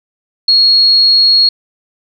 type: tone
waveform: sine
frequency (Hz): 4307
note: C8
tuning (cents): +49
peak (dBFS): -5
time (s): 0.48-1.49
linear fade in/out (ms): 5
effects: none